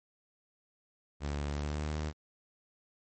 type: tone with pitch glide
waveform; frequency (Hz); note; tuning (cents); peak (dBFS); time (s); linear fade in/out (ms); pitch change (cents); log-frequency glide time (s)
sawtooth; 72.3 to 76.38; D2 to D#2; -27 to -31; -29; 1.2-2.13; 50; +96; 1.51-1.93
effects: MP3 32 kbps